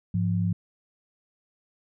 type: tone pair together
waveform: sine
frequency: 103.83 / 174.62 Hz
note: G#2 / F3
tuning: 0 / 0 cents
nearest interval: major sixth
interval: 900 cents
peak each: -25 dBFS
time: 0.14-0.53 s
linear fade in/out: 5 ms
effects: none